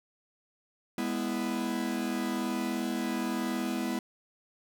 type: chord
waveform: 45% pulse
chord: E major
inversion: first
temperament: equal with one note detuned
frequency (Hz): 205.9 / 246.9 / 329.6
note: G#3 / B3 / E4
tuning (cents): -15 / 0 / 0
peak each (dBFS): -35 / -33 / -35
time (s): 0.98-3.99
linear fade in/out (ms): 2
effects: none